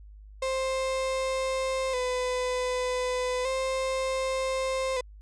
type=tone with vibrato; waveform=35% pulse; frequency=514 Hz; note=C5; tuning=31 cents flat; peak=-25 dBFS; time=0.42-5.01 s; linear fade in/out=5 ms; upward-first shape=square; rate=0.33 Hz; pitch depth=40 cents each way; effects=added 51 Hz sine -45 dBFS peak until 5.21 s + resampled to 22050 Hz